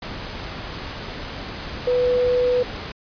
sine tone in noise, 495.5 Hz, B4, 6 cents sharp, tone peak -16 dBFS, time 1.87-2.63 s, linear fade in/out 5 ms, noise pink, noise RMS -32 dBFS, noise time 0.02-2.92 s, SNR +13 dB, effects resampled to 11025 Hz

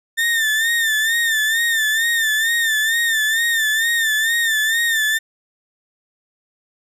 35% pulse tone with vibrato, 1800 Hz, A6, 39 cents sharp, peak -14 dBFS, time 0.17-5.19 s, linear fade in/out 20 ms, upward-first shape sine, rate 2.2 Hz, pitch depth 68 cents each way, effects resampled to 32000 Hz

